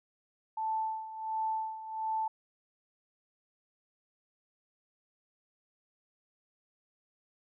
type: tone with tremolo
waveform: sine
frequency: 880 Hz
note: A5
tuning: in tune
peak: -29 dBFS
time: 0.57-2.28 s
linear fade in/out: 5 ms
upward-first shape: sine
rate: 1.4 Hz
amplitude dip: 75%
effects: none